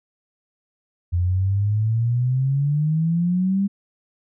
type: exponential sweep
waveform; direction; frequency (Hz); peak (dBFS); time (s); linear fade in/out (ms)
sine; up; 86 to 201; -17; 1.12-3.68; 20
effects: none